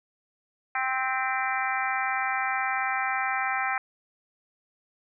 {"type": "harmonic tone with a mistuned harmonic", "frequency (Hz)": 261.6, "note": "C4", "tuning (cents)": 0, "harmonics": [3, 4, 5, 6, 7, 8, 9], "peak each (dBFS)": [-30, -35, -32, -33, -34, -34, -34], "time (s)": [0.75, 3.78], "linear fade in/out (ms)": 2, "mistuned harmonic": 8, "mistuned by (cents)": -48, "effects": []}